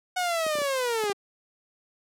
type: linear sweep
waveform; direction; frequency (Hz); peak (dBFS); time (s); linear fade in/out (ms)
sawtooth; down; 740 to 392; -21; 0.16-1.13; 10
type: noise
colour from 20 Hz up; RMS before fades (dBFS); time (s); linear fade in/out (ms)
violet; -36; 0.18-1.07; 10
type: clicks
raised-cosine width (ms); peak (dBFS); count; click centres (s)
2; -23; 6; 0.465 / 0.554 / 0.586 / 0.617 / 1.038 / 1.098
effects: high-pass 200 Hz 12 dB/octave + low-pass 10000 Hz 12 dB/octave